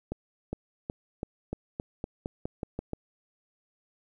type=accelerating click train; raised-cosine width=2 ms; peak=-19 dBFS; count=12; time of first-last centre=0.12-2.933 s; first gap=410 ms; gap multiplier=0.9; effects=10-bit